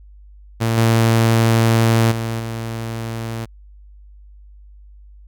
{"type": "tone with level steps", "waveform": "sawtooth", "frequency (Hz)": 114, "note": "A#2", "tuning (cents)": -38, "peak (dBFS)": [-12, -8, -17, -20], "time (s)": [0.6, 3.46], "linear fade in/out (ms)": 20, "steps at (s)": [0.77, 2.11, 2.39], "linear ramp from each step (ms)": 10, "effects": ["added 50 Hz sine -40 dBFS peak until 5.27 s"]}